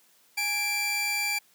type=tone pair together; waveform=sawtooth; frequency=830.6 / 2349 Hz; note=G#5 / D7; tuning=0 / 0 cents; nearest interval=octave + tritone; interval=1800 cents; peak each=-32 / -23 dBFS; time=0.37-1.39 s; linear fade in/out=10 ms; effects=white hiss -62 dBFS RMS until 1.54 s + high-pass 150 Hz 12 dB/octave